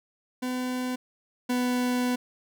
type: tone pair in turn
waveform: 40% pulse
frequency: 252.4 / 248.2 Hz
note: B3 / B3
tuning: +38 / +9 cents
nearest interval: unison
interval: 29 cents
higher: first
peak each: -27 / -23 dBFS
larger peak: second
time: 0.42-0.96 / 1.49-2.16 s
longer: second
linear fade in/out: 10 ms
effects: none